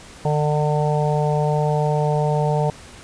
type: harmonic tone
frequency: 149.9 Hz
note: D3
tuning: 36 cents sharp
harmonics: 1 / 3 / 4 / 5 / 6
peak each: -19 / -24 / -25 / -26 / -27 dBFS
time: 0.25-2.7 s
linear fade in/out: 2 ms
effects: pink hiss -42 dBFS RMS until 3.03 s + resampled to 22050 Hz